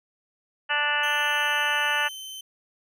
harmonic tone, 293.7 Hz, D4, in tune, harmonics 2 / 3 / 4 / 5 / 6 / 7 / 8 / 9 / 10, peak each -37 / -30 / -33 / -28 / -27 / -36 / -38 / -30 / -30 dBFS, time 0.69-2.09 s, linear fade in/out 20 ms
sawtooth tone with pitch glide, 3136 to 3079 Hz, G7 to G7, 0 to -32 cents, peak -33 dBFS, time 1.03-2.41 s, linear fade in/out 5 ms, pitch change -32 cents, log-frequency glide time 1.28-1.8 s
effects none

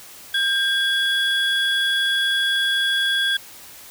triangle tone pair together, 1597 / 3365 Hz, G6 / G#7, +32 / +22 cents, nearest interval octave + minor second, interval 1290 cents, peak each -19 dBFS, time 0.34-3.37 s, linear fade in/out 5 ms, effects white hiss -42 dBFS RMS until 3.9 s

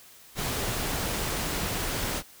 pink noise, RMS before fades -30 dBFS, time 0.35-2.23 s, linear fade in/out 50 ms, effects white hiss -52 dBFS RMS until 2.4 s

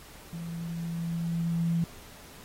sine tone with level ramp, 167.9 Hz, E3, 32 cents sharp, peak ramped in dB -35 to -23 dBFS, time 0.33-1.84 s, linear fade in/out 0 ms, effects pink hiss -50 dBFS RMS until 2.44 s + AAC 48 kbps

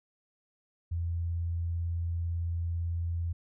sine tone with vibrato, 84.8 Hz, E2, 50 cents sharp, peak -29 dBFS, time 0.91-3.33 s, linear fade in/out 10 ms, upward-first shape triangle, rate 18 Hz, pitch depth 12 cents each way, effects none

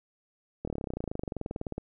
slowing click train, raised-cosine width 2 ms, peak -20 dBFS, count 30, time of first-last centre 0.65-1.78 s, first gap 25 ms, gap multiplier 1.03, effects none

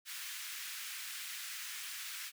pink high-pass noise, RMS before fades -44 dBFS, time 0.05-2.32 s, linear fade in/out 50 ms, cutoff 1600 Hz, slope 24 dB/octave, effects none

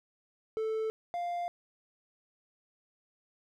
triangle tone pair in turn, 440 / 698.5 Hz, A4 / F5, 0 / 0 cents, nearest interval minor sixth, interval 800 cents, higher second, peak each -28 / -30 dBFS, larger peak first, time 0.57-0.9 / 1.14-1.48 s, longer second, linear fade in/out 0 ms, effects none

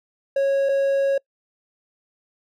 triangle tone pair in turn, 550 / 550 Hz, C#5 / C#5, -14 / -14 cents, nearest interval unison, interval 0 cents, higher neither, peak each -15 dBFS, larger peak neither, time 0.36-0.69 / 0.69-1.18 s, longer second, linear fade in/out 5 ms, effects noise-tail reverb RT60 0.1 s tail -26 dB re dry

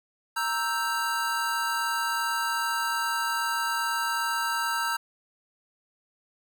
square chord, E diminished, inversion second, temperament equal, 932.3 / 1318.5 / 1568 Hz, Bb5 / E6 / G6, 0 / 0 / 0 cents, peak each -31 dBFS, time 0.36-4.97 s, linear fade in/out 10 ms, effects none

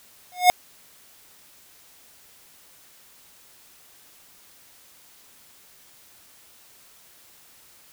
square tone with exponential growth, 723 Hz, F#5, 40 cents flat, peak -8 dBFS, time 0.32-0.5 s, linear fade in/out 0 ms, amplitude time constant 37 ms, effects white hiss -53 dBFS RMS until 7.92 s

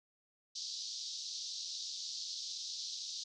pink band-pass noise, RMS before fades -43 dBFS, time 0.55-3.24 s, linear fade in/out 10 ms, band 3800 to 6100 Hz, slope 48 dB/octave, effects none

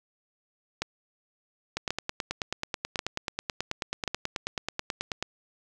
two click trains, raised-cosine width 0.2 ms, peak -11 / -12 dBFS, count 4 / 33, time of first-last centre 0.82-4.077 / 1.77-5.226 s, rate 0.921 / 9.26 Hz, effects none

